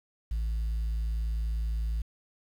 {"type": "tone", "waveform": "sine", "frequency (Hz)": 55.3, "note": "A1", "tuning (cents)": 9, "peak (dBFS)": -25, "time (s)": [0.31, 2.02], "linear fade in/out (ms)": 5, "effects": ["tanh soft clip ceiling -26 dBFS", "9-bit"]}